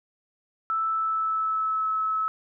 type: tone with pitch glide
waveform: sine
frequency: 1318.5 to 1296.6 Hz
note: E6 to E6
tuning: 0 to -29 cents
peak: -23 dBFS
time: 0.7-2.28 s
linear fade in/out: 0 ms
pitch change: -29 cents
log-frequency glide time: 0.86-1.9 s
effects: none